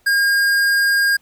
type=tone with tanh clipping; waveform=sine; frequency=1618 Hz; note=G#6; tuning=46 cents flat; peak=-15 dBFS; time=0.06-1.17 s; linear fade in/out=10 ms; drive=17 dB; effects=pink hiss -59 dBFS RMS until 1.21 s